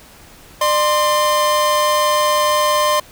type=tone pair together; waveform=45% pulse; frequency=600.5 / 1046.5 Hz; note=D5 / C6; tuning=+38 / 0 cents; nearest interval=minor seventh; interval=962 cents; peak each=-17 / -15 dBFS; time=0.61-3 s; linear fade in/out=5 ms; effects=pink hiss -43 dBFS RMS until 3.11 s